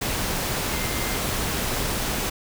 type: tone in noise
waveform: sine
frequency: 2093 Hz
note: C7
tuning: in tune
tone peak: -36 dBFS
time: 0.73-1.18 s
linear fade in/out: 10 ms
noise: pink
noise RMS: -26 dBFS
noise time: 0.01-2.3 s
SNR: -13 dB
effects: none